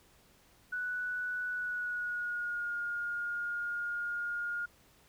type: tone with pitch glide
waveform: sine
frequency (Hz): 1480 to 1422.2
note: F#6 to F6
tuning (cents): 0 to +31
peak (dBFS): -33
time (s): 0.72-4.66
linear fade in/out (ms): 10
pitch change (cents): -69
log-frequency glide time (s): 1.5-2.75
effects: pink hiss -64 dBFS RMS until 5.08 s